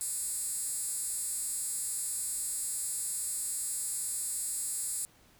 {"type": "tone with high-pass filter", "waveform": "10% pulse", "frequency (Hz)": 304.6, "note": "D#4", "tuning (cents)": -37, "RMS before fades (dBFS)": -35, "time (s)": [0.01, 5.05], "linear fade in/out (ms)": 0, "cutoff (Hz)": 9000, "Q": 8, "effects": ["pink hiss -62 dBFS RMS until 5.39 s"]}